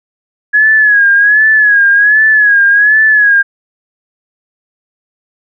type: tone with vibrato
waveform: sine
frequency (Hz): 1678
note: G#6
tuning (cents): +17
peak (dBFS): -4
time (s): 0.53-3.43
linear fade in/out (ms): 20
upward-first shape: sine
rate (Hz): 1.3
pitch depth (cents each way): 75
effects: none